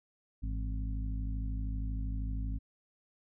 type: harmonic tone with a mistuned harmonic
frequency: 52.8 Hz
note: G#1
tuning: 29 cents sharp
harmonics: 1 / 2 / 3 / 4 / 5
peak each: -33 / -41 / -48 / -49 / -46 dBFS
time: 0.42-2.59 s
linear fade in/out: 20 ms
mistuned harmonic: 3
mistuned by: +100 cents
effects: none